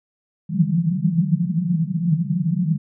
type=band-pass noise; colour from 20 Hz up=white; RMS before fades=-20 dBFS; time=0.49-2.78 s; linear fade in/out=20 ms; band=150 to 190 Hz; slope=96 dB/octave; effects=none